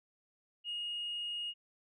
sine tone, 2866 Hz, F7, 44 cents sharp, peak -35 dBFS, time 0.64-1.54 s, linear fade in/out 50 ms, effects tanh soft clip ceiling -32 dBFS

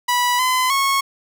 sawtooth tone with pitch steps, 980 / 1019 / 1097 Hz, B5 / C6 / C#6, -14 / -46 / -18 cents, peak -12 dBFS, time 0.08-1.01 s, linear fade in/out 10 ms, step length 310 ms, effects none

